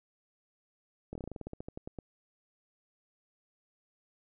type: slowing click train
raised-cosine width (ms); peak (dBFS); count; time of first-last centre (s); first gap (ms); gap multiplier
2; -27; 16; 1.13-1.987; 23; 1.12
effects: none